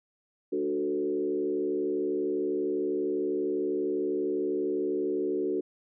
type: tone with frequency modulation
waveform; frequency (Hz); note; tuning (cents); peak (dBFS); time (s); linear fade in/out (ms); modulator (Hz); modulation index
sine; 370; F#4; 0; -26; 0.52-5.61; 10; 72.5; 1.1
effects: none